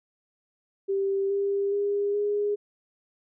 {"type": "tone with pitch steps", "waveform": "sine", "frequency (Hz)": [392, 398.6, 405.4, 412.2], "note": ["G4", "G4", "G#4", "G#4"], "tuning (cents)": [0, 29, -42, -13], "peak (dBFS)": -23, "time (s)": [0.88, 2.56], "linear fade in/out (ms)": 20, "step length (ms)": 420, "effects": []}